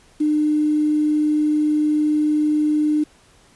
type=tone with quantisation; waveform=sine; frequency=302.2 Hz; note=D4; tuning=50 cents sharp; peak=-15 dBFS; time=0.2-3.04 s; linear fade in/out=10 ms; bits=7; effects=pink hiss -53 dBFS RMS until 3.55 s + resampled to 24000 Hz